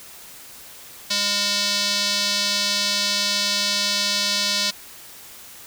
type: tone with band-pass filter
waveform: square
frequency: 203.1 Hz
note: G#3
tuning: 38 cents flat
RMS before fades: -22 dBFS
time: 1.1-4.71 s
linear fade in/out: 10 ms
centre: 4600 Hz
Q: 2.6
effects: white hiss -42 dBFS RMS until 5.66 s